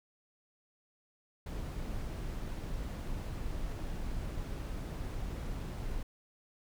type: noise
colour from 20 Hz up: brown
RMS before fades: -38 dBFS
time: 1.46-6.03 s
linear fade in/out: 5 ms
effects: none